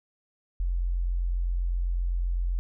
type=tone; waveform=sine; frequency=43.89 Hz; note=F1; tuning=9 cents sharp; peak=-24 dBFS; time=0.6-2.59 s; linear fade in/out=0 ms; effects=none